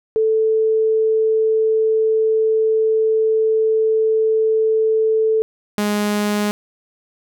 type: tone pair in turn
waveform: sine / sawtooth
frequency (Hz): 440 / 207.7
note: A4 / G#3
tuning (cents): 0 / 0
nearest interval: octave + minor second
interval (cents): 1300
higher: first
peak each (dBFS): -13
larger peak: neither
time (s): 0.16-5.42 / 5.78-6.51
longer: first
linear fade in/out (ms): 0
effects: none